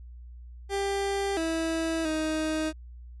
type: tone with pitch steps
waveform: 30% pulse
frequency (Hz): 396.5 / 326 / 313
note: G4 / E4 / D#4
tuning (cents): +20 / -19 / +10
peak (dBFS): -24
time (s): 0.69-2.73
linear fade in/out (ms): 50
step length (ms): 680
effects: added 60 Hz sine -42 dBFS peak until 3.2 s + resampled to 24000 Hz